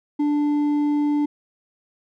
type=tone with hard clipping; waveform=sine; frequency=293.7 Hz; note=D4; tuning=in tune; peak=-19 dBFS; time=0.19-1.26 s; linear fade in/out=10 ms; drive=4 dB; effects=none